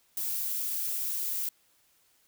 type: noise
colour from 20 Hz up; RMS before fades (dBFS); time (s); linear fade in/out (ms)
violet; -32; 0.17-1.49; 2
effects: white hiss -67 dBFS RMS until 2.27 s